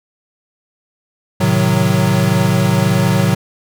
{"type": "chord", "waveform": "square", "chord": "A diminished seventh", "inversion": "none", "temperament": "equal with one note detuned", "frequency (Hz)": [110, 131.72, 155.56, 185], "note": ["A2", "C3", "Eb3", "Gb3"], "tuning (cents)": [0, 12, 0, 0], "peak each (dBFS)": [-18, -18, -19, -16], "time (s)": [1.4, 3.35], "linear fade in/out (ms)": 10, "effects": []}